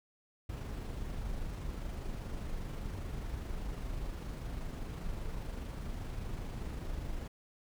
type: noise with amplitude modulation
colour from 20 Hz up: brown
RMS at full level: -38 dBFS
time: 0.49-7.28 s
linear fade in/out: 5 ms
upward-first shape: sine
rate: 25 Hz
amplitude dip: 30%
effects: none